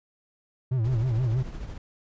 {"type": "tone with vibrato", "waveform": "triangle", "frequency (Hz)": 119.8, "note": "A#2", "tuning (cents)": 48, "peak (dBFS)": -20, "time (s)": [0.71, 1.43], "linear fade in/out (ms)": 10, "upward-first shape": "sine", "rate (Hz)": 6.3, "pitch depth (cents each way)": 170}
{"type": "noise with tremolo", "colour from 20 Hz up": "brown", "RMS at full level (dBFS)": -35, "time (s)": [0.84, 1.78], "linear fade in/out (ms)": 5, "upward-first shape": "triangle", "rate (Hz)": 13, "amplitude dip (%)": 50}
{"effects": ["resampled to 16000 Hz"]}